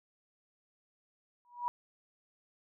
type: tone with exponential growth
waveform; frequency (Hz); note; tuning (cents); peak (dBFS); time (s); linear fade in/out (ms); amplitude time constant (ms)
sine; 967; B5; -37; -27; 1.45-1.68; 0; 48
effects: none